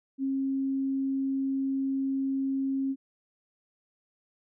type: tone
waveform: sine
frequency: 270 Hz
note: C#4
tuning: 45 cents flat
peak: -26 dBFS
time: 0.18-2.96 s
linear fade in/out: 50 ms
effects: none